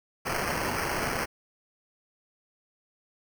white noise with sample-and-hold, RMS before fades -30 dBFS, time 0.25-1.26 s, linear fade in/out 20 ms, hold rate 3675 Hz, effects none

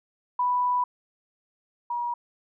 sine tone pair in turn, 987.8 / 958 Hz, B5 / A#5, 0 / +47 cents, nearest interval minor second, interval 53 cents, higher first, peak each -21 / -26 dBFS, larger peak first, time 0.39-0.84 / 1.9-2.14 s, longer first, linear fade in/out 5 ms, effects none

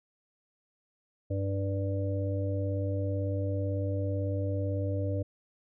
harmonic tone, 98 Hz, G2, in tune, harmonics 1 / 3 / 5 / 6, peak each -29 / -37 / -38 / -38 dBFS, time 1.3-5.23 s, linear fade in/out 10 ms, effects none

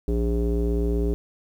square tone with low-pass filter, 58 Hz, A#1, 8 cents flat, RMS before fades -23 dBFS, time 0.08-1.14 s, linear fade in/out 0 ms, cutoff 390 Hz, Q 4.5, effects 9-bit

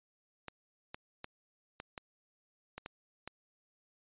clicks, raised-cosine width 0.3 ms, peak -26 dBFS, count 8, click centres 0.483 / 0.945 / 1.244 / 1.801 / 1.978 / 2.78 / 2.861 / 3.276 s, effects resampled to 8000 Hz

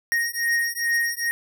square beating tone pair, 1864.7 / 1867.1 Hz, A#6 / A#6, 0 / +2 cents, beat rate 2.4 Hz, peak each -25 dBFS, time 0.12-1.31 s, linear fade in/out 0 ms, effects none

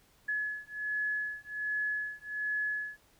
sine beating tone pair, 1701 / 1702.3 Hz, G#6 / G#6, +41 / +42 cents, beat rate 1.3 Hz, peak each -35 / -35 dBFS, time 0.28-2.98 s, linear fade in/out 10 ms, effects pink hiss -65 dBFS RMS until 3.19 s

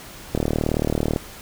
click train, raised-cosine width 2 ms, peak -7 dBFS, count 32, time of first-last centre 0.35-1.162 s, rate 38.2 Hz, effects pink hiss -40 dBFS RMS until 1.41 s

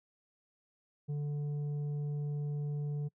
triangle tone with tanh clipping, 146.4 Hz, D3, 5 cents flat, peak -34 dBFS, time 1.08-3.09 s, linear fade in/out 20 ms, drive 10 dB, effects noise-tail reverb RT60 0.1 s tail -26 dB re dry

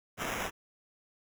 white noise with sample-and-hold, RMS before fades -35 dBFS, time 0.17-0.51 s, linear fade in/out 50 ms, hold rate 4410 Hz, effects none

